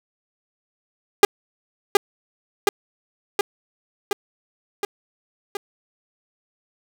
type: tone with echo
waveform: sawtooth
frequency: 404.4 Hz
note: G#4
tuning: 46 cents flat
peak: -3 dBFS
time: 1.23-1.25 s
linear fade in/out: 2 ms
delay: 720 ms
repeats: 6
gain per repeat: -3 dB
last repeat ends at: 5.57 s
effects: none